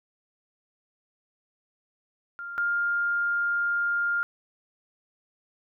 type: tone pair in turn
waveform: sine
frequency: 1396.9 / 1404.6 Hz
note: F6 / F6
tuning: 0 / +10 cents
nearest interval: unison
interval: 10 cents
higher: second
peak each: -34 / -23 dBFS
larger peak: second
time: 2.39-2.58 / 2.58-4.23 s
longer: second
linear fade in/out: 0 ms
effects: none